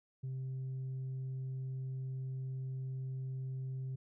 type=tone with tanh clipping; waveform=sine; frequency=131.2 Hz; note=C3; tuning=5 cents sharp; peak=-38 dBFS; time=0.23-3.96 s; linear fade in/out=10 ms; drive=1 dB; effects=none